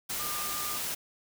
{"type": "tone in noise", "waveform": "sine", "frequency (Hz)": 1205, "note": "D6", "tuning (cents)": 44, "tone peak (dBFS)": -38, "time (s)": [0.19, 0.78], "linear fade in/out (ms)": 10, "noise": "white", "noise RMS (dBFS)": -34, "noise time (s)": [0.09, 0.95], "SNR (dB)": -7, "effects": []}